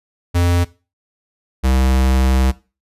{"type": "tone pair in turn", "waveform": "square", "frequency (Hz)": [87.31, 65.14], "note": ["F2", "C2"], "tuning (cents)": [0, -7], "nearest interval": "perfect fourth", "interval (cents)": 507, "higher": "first", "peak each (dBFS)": -13, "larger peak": "neither", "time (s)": [[0.34, 0.65], [1.63, 2.52]], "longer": "second", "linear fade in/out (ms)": 20, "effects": ["noise-tail reverb RT60 0.3 s tail -18 dB re dry", "resampled to 32000 Hz"]}